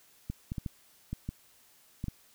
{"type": "clicks", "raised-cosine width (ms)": 5, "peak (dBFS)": -22, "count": 8, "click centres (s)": [0.3, 0.519, 0.582, 0.662, 1.13, 1.29, 2.041, 2.083], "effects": ["white hiss -62 dBFS RMS until 2.34 s"]}